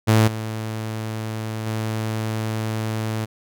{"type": "tone with level steps", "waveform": "sawtooth", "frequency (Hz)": 110, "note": "A2", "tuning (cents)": 0, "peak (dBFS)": [-9, -22, -19], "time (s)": [0.07, 3.26], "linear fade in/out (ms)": 20, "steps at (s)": [0.27, 1.66], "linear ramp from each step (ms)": 10, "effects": []}